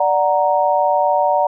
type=chord; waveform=sine; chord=D augmented; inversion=none; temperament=equal; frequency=587.3 / 740 / 932.3 Hz; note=D5 / F#5 / A#5; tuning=0 / 0 / 0 cents; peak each=-17 dBFS; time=0-1.47 s; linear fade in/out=5 ms; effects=none